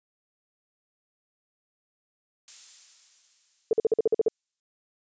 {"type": "noise with exponential decay", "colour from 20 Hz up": "violet", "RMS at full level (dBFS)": -36, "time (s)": [2.48, 4.6], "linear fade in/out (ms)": 0, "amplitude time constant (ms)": 460}
{"type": "tone bursts", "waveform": "sine", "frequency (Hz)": 444.3, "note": "A4", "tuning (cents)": 17, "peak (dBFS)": -17, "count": 9, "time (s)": [3.71, 4.283], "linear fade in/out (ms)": 2, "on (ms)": 21, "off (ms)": 48}
{"effects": ["resampled to 16000 Hz"]}